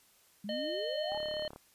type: exponential sweep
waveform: sine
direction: up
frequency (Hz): 194.4 to 880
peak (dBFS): -38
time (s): 0.44-1.18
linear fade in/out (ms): 5
type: harmonic tone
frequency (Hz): 611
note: D#5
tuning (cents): -32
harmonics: 1 / 3 / 5 / 7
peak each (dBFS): -35 / -47 / -42 / -44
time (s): 0.49-1.48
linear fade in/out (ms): 2
type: click train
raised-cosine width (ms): 1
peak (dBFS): -33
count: 17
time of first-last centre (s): 1.12-1.561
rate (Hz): 36.3
effects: white hiss -65 dBFS RMS until 1.74 s + resampled to 32000 Hz